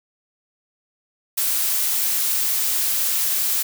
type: noise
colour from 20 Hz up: blue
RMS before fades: -21 dBFS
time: 1.37-3.63 s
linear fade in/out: 10 ms
effects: none